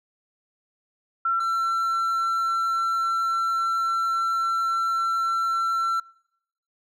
sine / triangle tone pair in turn, 1353 / 1348.2 Hz, E6 / E6, +45 / +39 cents, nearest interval unison, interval 6 cents, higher first, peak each -20 dBFS, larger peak neither, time 1.25-1.4 / 1.4-6 s, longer second, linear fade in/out 5 ms, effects noise-tail reverb RT60 0.8 s tail -24 dB re dry

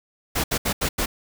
pink noise bursts at uneven times, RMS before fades -23 dBFS, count 5, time 0.35-0.44 / 0.51-0.58 / 0.65-0.73 / 0.81-0.89 / 0.98-1.06 s, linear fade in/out 10 ms, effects none

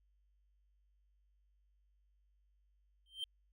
triangle tone with exponential growth, 3136 Hz, G7, in tune, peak -33 dBFS, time 3.06-3.24 s, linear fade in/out 1 ms, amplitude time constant 38 ms, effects added 50 Hz sine -70 dBFS peak until 3.52 s

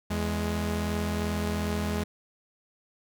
sawtooth tone pair together, 82.6 / 208.5 Hz, E2 / G#3, +4 / +7 cents, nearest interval octave + major third, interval 1603 cents, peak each -26 dBFS, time 0.1-2.04 s, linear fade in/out 10 ms, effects none

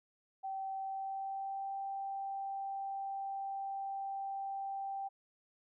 sine tone with pitch glide, 773 to 784.2 Hz, G5 to G5, -24 to 0 cents, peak -37 dBFS, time 0.43-5.09 s, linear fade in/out 20 ms, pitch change +24 cents, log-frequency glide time 0.76-1.75 s, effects none

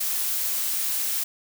blue noise, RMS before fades -26 dBFS, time 0-1.24 s, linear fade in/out 10 ms, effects none

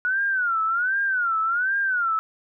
sine tone with vibrato, 1450 Hz, F#6, 35 cents flat, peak -20 dBFS, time 0.05-2.19 s, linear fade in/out 0 ms, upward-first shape sine, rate 1.3 Hz, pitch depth 180 cents each way, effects none

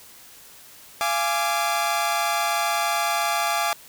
sawtooth chord, D diminished, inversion first, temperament equal with one note detuned, 687.6 / 830.6 / 1174.7 Hz, F5 / Ab5 / D6, -27 / 0 / 0 cents, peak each -22 dBFS, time 1.01-3.73 s, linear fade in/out 0 ms, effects white hiss -47 dBFS RMS until 3.88 s

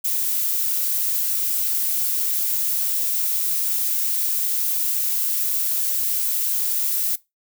violet noise, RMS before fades -22 dBFS, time 0.04-7.16 s, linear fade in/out 10 ms, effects noise-tail reverb RT60 0.2 s tail -20 dB re dry

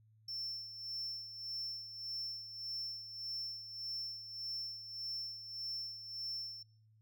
triangle tone with tremolo, 5380 Hz, E8, 34 cents sharp, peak -37 dBFS, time 0.28-6.63 s, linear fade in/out 5 ms, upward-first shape sine, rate 1.7 Hz, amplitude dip 65%, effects noise-tail reverb RT60 0.6 s tail -23 dB re dry + added 109 Hz sine -64 dBFS peak until 7.01 s

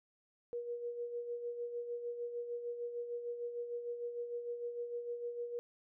sine tone with tremolo, 477.9 Hz, A#4, 43 cents sharp, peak -36 dBFS, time 0.53-5.59 s, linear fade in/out 0 ms, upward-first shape sine, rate 6.6 Hz, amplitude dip 55%, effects none

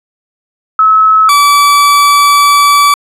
sine / 40% pulse tone pair in turn, 1293 / 1151.9 Hz, E6 / D6, -34 / -34 cents, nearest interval major second, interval 200 cents, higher first, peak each -3 dBFS, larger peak neither, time 0.79-1.29 / 1.29-2.94 s, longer second, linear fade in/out 2 ms, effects resampled to 32000 Hz

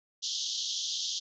pink band-pass noise, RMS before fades -34 dBFS, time 0.22-1.2 s, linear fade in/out 20 ms, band 3100 to 6600 Hz, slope 96 dB/octave, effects none

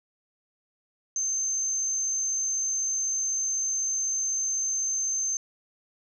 sine tone, 6272 Hz, G8, in tune, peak -25 dBFS, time 1.16-5.37 s, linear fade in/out 2 ms, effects none

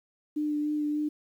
sine tone with vibrato, 298.6 Hz, D4, 29 cents sharp, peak -26 dBFS, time 0.36-1.09 s, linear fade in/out 10 ms, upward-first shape sine, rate 3.4 Hz, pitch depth 13 cents each way, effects 10-bit

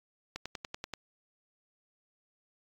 click train, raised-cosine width 0.2 ms, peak -20 dBFS, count 7, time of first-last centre 0.36-0.937 s, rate 10.4 Hz, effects AAC 48 kbps

